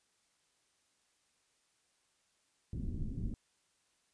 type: low-pass noise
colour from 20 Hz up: pink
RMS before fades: -38 dBFS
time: 2.73-3.34 s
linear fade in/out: 2 ms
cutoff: 260 Hz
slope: 24 dB/octave
effects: white hiss -75 dBFS RMS until 4.13 s + resampled to 22050 Hz